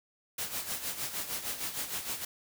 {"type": "noise with tremolo", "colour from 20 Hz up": "white", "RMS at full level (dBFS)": -34, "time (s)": [0.38, 2.25], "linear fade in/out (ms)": 5, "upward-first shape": "sine", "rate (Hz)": 6.5, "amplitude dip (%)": 65, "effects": []}